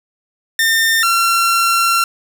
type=tone pair in turn; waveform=sawtooth; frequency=1810 / 1364.1 Hz; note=A6 / F6; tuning=+48 / -41 cents; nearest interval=perfect fourth; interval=489 cents; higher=first; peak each=-8 dBFS; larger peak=neither; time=0.59-1.03 / 1.03-2.04 s; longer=second; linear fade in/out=2 ms; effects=none